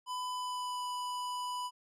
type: tone with pitch glide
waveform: square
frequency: 1001 to 991.2 Hz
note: B5 to B5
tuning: +23 to +6 cents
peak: -36 dBFS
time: 0.06-1.71 s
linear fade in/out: 50 ms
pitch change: -17 cents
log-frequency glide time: 0.32-0.86 s
effects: low-pass 11000 Hz 12 dB/octave